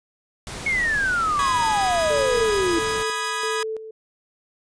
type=noise; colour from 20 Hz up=pink; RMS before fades=-33 dBFS; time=0.47-3.03 s; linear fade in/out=0 ms
type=exponential sweep; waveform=sine; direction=down; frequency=2217 to 326.4 Hz; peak=-19 dBFS; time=0.66-2.79 s; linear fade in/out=5 ms
type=chord; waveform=sawtooth; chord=G# minor; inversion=first; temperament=equal; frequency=987.8 / 1244.5 / 1661.2 Hz; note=B5 / D#6 / G#6; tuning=0 / 0 / 0 cents; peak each=-25 dBFS; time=1.39-3.63 s; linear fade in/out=2 ms
type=tone with tremolo; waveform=sine; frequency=440 Hz; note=A4; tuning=in tune; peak=-25 dBFS; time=2.1-3.91 s; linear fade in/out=5 ms; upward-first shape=square; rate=1.5 Hz; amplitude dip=65%
effects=resampled to 22050 Hz